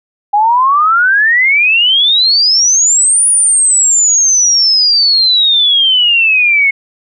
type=exponential two-way sweep; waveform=sine; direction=up then down; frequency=807 to 9790 to 2170 Hz; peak=-6 dBFS; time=0.33-6.71 s; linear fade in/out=10 ms; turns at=3.27 s; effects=none